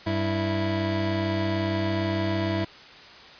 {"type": "tone pair together", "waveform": "25% pulse", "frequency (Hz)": [97.6, 328.3], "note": ["G2", "E4"], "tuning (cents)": [-7, -7], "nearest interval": "octave + major sixth", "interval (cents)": 2100, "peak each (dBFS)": -23, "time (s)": [0.06, 2.65], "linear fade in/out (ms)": 10, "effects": ["white hiss -46 dBFS RMS until 3.39 s", "resampled to 11025 Hz"]}